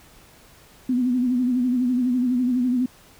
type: tone with vibrato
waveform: sine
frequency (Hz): 249.5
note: B3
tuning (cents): +18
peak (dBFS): -18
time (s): 0.89-2.86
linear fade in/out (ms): 5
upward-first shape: sine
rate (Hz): 12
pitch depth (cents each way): 62
effects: pink hiss -51 dBFS RMS until 3.19 s